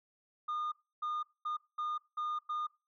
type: tone bursts at uneven times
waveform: sine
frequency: 1219 Hz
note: D#6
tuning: 36 cents flat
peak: -31 dBFS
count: 6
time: 0.48-0.72 / 1.02-1.23 / 1.45-1.57 / 1.78-1.98 / 2.17-2.39 / 2.49-2.67 s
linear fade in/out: 10 ms
effects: noise-tail reverb RT60 0.3 s tail -23 dB re dry + tanh soft clip ceiling -32 dBFS